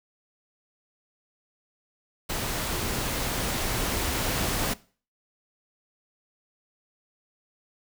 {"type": "noise with level ramp", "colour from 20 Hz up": "pink", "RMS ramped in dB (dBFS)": [-30, -27], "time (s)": [2.29, 4.74], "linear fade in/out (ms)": 10, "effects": ["noise-tail reverb RT60 0.4 s tail -20 dB re dry"]}